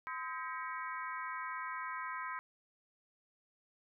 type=harmonic tone with a mistuned harmonic; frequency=318.7 Hz; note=D#4; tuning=42 cents sharp; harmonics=3 / 4 / 5 / 6 / 7; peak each=-42 / -44 / -46 / -48 / -49 dBFS; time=0.07-2.39 s; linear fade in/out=0 ms; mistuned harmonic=3; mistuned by=+120 cents; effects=none